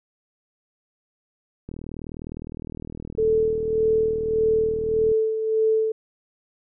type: click train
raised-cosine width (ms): 3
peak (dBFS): -22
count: 137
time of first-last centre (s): 1.69-5.116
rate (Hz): 39.7
type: tone with tremolo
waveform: sine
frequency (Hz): 440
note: A4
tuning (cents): 0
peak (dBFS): -16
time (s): 3.18-5.92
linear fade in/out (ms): 5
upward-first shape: sine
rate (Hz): 1.7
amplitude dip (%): 55
effects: none